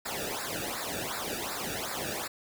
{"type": "noise with flanger", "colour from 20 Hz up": "pink", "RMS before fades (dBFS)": -35, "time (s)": [0.05, 2.28], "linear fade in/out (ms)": 10, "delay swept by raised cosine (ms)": [0.32, 0.98], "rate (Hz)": 2.7, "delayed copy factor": -0.95, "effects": []}